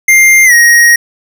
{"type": "tone with pitch glide", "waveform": "square", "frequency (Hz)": [2100, 1881.7], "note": ["C7", "A#6"], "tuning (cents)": [6, 16], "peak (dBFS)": -3, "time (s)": [0.08, 0.96], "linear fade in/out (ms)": 5, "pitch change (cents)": -190, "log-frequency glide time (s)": [0.45, 0.53], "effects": []}